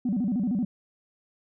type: tone with vibrato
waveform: sine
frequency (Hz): 219.2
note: A3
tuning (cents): -6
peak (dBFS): -22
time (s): 0.05-0.65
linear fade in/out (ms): 5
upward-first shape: square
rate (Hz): 13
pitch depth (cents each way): 220
effects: tanh soft clip ceiling -20 dBFS